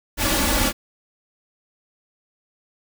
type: noise with comb filter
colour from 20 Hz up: pink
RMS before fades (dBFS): -20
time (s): 0.17-0.73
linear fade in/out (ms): 50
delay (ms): 3.5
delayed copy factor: +0.85
effects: none